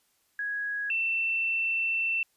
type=tone pair in turn; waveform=sine; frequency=1661.2 / 2683 Hz; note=G#6 / E7; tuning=0 / +30 cents; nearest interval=minor sixth; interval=830 cents; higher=second; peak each=-29 / -25 dBFS; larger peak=second; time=0.39-0.9 / 0.9-2.23 s; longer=second; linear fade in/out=2 ms; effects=white hiss -70 dBFS RMS until 2.36 s + resampled to 32000 Hz